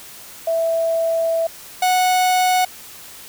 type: tone pair in turn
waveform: sine / 45% pulse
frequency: 659.3 / 735.8 Hz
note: E5 / F#5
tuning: 0 / -10 cents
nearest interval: major second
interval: 190 cents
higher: second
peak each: -16 / -14 dBFS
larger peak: second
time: 0.47-1.47 / 1.82-2.65 s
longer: first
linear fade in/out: 5 ms
effects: white hiss -39 dBFS RMS until 3.28 s